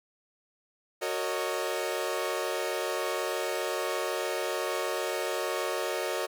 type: chord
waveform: sawtooth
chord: D# minor seventh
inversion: first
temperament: equal with one note detuned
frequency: 370 / 456.6 / 554.4 / 622.3 Hz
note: F#4 / A#4 / C#5 / D#5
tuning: 0 / -36 / 0 / 0 cents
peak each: -31 dBFS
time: 1.01-6.27 s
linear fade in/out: 20 ms
effects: none